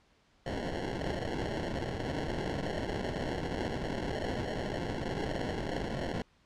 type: noise with sample-and-hold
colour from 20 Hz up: violet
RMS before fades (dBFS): -35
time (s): 0.46-6.22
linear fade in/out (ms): 2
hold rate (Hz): 1225
effects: pink hiss -67 dBFS RMS until 6.45 s + low-pass 5000 Hz 12 dB/octave